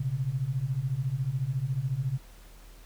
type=beating tone pair; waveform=sine; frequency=123.47 / 137.47 Hz; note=B2 / C#3; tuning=0 / -14 cents; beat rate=14 Hz; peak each=-31 / -29 dBFS; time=0-2.18 s; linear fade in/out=5 ms; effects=added 40 Hz sine -48 dBFS peak until 2.85 s + pink hiss -56 dBFS RMS until 2.85 s